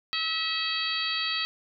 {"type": "harmonic tone", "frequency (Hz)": 647, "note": "E5", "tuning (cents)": -32, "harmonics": [2, 3, 4, 5, 6, 7], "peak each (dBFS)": [-36, -35, -34, -33, -33, -32], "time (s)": [0.13, 1.45], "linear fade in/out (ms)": 0, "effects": []}